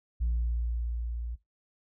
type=tone with level ramp; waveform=sine; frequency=58.4 Hz; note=A#1; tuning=4 cents sharp; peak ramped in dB=-23 to -33 dBFS; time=0.2-1.36 s; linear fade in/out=20 ms; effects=noise-tail reverb RT60 0.2 s tail -19 dB re dry + tanh soft clip ceiling -23 dBFS